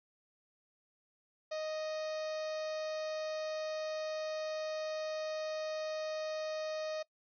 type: harmonic tone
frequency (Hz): 622.3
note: D#5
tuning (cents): 0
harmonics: 1 / 2 / 3 / 4 / 5 / 6 / 7 / 8 / 9 / 10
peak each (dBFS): -36 / -49 / -52 / -53 / -60 / -54 / -53 / -56 / -59 / -62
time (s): 1.51-7.03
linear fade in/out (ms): 10
effects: noise-tail reverb RT60 0.1 s tail -21 dB re dry